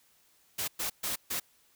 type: noise bursts at uneven times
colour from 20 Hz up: white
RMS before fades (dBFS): -33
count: 4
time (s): 0.58-0.68 / 0.79-0.9 / 1.03-1.16 / 1.3-1.4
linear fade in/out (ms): 10
effects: white hiss -66 dBFS RMS until 1.75 s